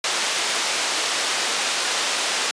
white low-pass noise, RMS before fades -23 dBFS, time 0.04-2.51 s, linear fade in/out 2 ms, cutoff 5700 Hz, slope 12 dB/octave, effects high-pass 400 Hz 12 dB/octave + resampled to 22050 Hz

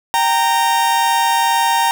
40% pulse tone pair together, 783 / 925 Hz, G5 / A#5, -2 / -14 cents, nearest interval minor third, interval 288 cents, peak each -18 / -13 dBFS, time 0.14-1.91 s, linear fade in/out 0 ms, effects none

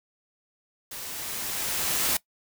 white noise with level ramp, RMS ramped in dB -38 to -24 dBFS, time 0.91-2.17 s, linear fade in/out 5 ms, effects noise-tail reverb RT60 0.1 s tail -20 dB re dry

